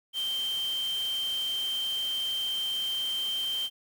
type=tone in noise; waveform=sine; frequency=3136 Hz; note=G7; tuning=in tune; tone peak=-28 dBFS; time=0.13-3.7 s; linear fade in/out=50 ms; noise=white; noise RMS=-43 dBFS; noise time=0.13-3.7 s; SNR=+12 dB; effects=none